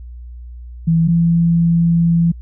sine tone pair in turn, 164.81 / 168.47 Hz, E3 / E3, 0 / +38 cents, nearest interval unison, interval 38 cents, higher second, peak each -10 dBFS, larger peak neither, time 0.87-1.08 / 1.08-2.32 s, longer second, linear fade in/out 10 ms, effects added 60 Hz sine -30 dBFS peak until 2.41 s

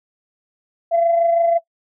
sine tone pair together, 676 / 702 Hz, E5 / F5, +43 / +9 cents, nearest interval minor second, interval 66 cents, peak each -13 / -24 dBFS, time 0.91-1.59 s, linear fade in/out 20 ms, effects noise-tail reverb RT60 0.1 s tail -17 dB re dry + tanh soft clip ceiling -8 dBFS

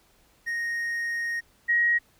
triangle / sine tone pair in turn, 1864.7 / 1891.8 Hz, A#6 / A#6, 0 / +25 cents, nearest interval unison, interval 25 cents, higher second, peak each -25 / -19 dBFS, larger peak second, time 0.46-1.41 / 1.68-1.99 s, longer first, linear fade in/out 20 ms, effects pink hiss -62 dBFS RMS until 2.19 s

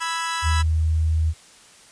sawtooth chord, E major, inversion second, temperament equal, 987.8 / 1318.5 / 1661.2 Hz, B5 / E6 / G#6, 0 / 0 / 0 cents, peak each -23 / -25 / -27 dBFS, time 0-0.63 s, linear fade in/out 20 ms
sine tone, 79.6 Hz, D#2, 40 cents sharp, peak -17 dBFS, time 0.42-1.34 s, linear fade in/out 50 ms
effects white hiss -49 dBFS RMS until 1.91 s + resampled to 22050 Hz

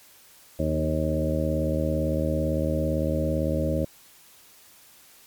harmonic tone with a mistuned harmonic, 77.78 Hz, D#2, in tune, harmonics 1 / 2 / 3 / 4 / 5 / 6 / 7 / 8, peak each -28 / -29 / -31 / -30 / -38 / -38 / -28 / -34 dBFS, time 0.59-3.85 s, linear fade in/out 5 ms, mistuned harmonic 3, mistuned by +18 cents, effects white hiss -53 dBFS RMS until 5.26 s + MP3 96 kbps

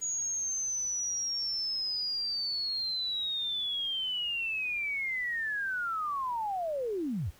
sine linear sweep, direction down, 6770 to 61.3 Hz, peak -30 dBFS, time 0.01-7.31 s, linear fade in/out 20 ms, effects pink hiss -59 dBFS RMS until 7.39 s

